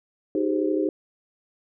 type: chord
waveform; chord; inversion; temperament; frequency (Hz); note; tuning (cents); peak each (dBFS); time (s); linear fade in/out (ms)
sine; Ab major seventh; second; equal with one note detuned; 311.1 / 382.2 / 415.3 / 523.3; Eb4 / G4 / Ab4 / C5; 0 / -44 / 0 / 0; -24 / -26 / -28 / -30; 0.35-0.89; 2
effects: none